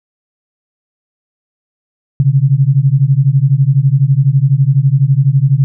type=beating tone pair; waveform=sine; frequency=130.81 / 142.81 Hz; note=C3 / D3; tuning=0 / -48 cents; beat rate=12 Hz; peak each=-10 dBFS; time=2.2-5.64 s; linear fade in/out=0 ms; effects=none